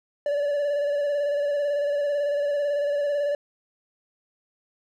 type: tone with vibrato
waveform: triangle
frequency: 577 Hz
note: D5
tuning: 31 cents flat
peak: -20 dBFS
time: 0.26-3.35 s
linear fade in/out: 2 ms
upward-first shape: square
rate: 18 Hz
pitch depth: 26 cents each way
effects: none